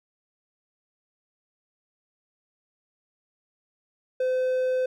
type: tone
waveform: triangle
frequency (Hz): 512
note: C5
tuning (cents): -38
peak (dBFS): -20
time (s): 4.2-4.86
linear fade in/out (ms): 5
effects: none